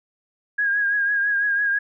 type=tone with vibrato; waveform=sine; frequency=1638 Hz; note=G#6; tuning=24 cents flat; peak=-18 dBFS; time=0.58-1.79 s; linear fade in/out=10 ms; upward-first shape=triangle; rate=6 Hz; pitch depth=48 cents each way; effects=none